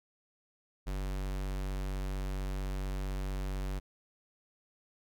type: tone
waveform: square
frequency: 47.82 Hz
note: G1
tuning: 42 cents flat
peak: -34 dBFS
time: 0.86-3.8 s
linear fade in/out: 20 ms
effects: none